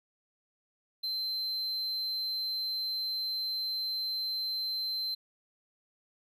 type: tone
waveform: triangle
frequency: 4100 Hz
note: C8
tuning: 36 cents flat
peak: -30 dBFS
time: 1.03-5.15 s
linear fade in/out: 10 ms
effects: none